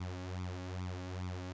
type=tone with flanger; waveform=sawtooth; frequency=91.2 Hz; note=F#2; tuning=24 cents flat; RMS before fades=-41 dBFS; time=0-1.53 s; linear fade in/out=10 ms; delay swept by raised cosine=0.84 to 3.64 ms; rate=2.4 Hz; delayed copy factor=+0.8; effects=resampled to 16000 Hz